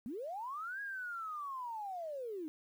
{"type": "linear two-way sweep", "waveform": "sine", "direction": "up then down", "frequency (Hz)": [207.7, 1661.2, 294.4], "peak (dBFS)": -39, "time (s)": [0.06, 2.48], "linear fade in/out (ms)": 0, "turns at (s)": 0.81, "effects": ["11-bit"]}